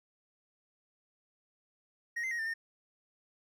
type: tone with pitch steps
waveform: triangle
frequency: 1878 / 2072 / 1881 / 1793 / 1826 Hz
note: A#6 / C7 / A#6 / A6 / A#6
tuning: +12 / -17 / +15 / +32 / -36 cents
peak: -31 dBFS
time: 2.16-2.54 s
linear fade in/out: 10 ms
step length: 76 ms
effects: none